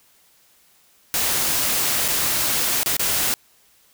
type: noise with dropouts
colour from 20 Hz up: white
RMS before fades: -21 dBFS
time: 1.14-3.34 s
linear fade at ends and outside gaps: 0 ms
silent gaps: 2.08-2.085 / 2.832-2.86 / 2.967-2.995 s
effects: white hiss -57 dBFS RMS until 3.93 s